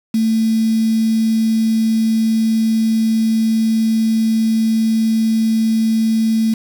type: tone with quantisation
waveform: sine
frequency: 222.4 Hz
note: A3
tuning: 19 cents sharp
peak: -12 dBFS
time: 0.14-6.54 s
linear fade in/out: 5 ms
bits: 5
effects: none